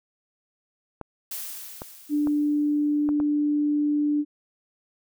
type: clicks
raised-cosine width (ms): 1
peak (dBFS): -20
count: 5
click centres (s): 1.013 / 1.819 / 2.272 / 3.09 / 3.201
type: noise with exponential decay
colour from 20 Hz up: blue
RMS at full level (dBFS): -32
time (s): 1.31-3.11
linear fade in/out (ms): 5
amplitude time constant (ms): 390
type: tone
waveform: sine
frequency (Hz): 295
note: D4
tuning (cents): +8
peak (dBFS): -20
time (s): 2.09-4.25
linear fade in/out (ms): 50
effects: none